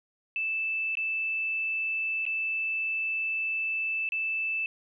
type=tone with dropouts; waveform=sine; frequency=2637 Hz; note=E7; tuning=in tune; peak=-27 dBFS; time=0.36-4.66 s; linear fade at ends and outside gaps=1 ms; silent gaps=0.953-0.971 / 2.254-2.264 / 4.09-4.121 s; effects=none